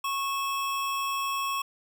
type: tone pair together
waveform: square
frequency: 1100 / 2616 Hz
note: C#6 / E7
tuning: -14 / -14 cents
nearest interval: octave + minor third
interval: 1500 cents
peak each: -29 / -36 dBFS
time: 0.04-1.62 s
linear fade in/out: 5 ms
effects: none